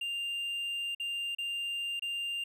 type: tone with dropouts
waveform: triangle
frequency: 2794 Hz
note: F7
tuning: in tune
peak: -31 dBFS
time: 0.01-2.44 s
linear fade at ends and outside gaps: 5 ms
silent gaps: 0.949-0.998 / 1.35-1.384 / 1.996-2.021 s
effects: none